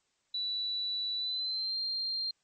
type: tone with pitch glide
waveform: sine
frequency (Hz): 3951 to 4186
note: B7 to C8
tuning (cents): 0 to 0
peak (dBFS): -31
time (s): 0.34-2.31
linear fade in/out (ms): 5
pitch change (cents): +100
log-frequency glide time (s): 1.16-1.77
effects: white hiss -75 dBFS RMS until 2.43 s + MP3 32 kbps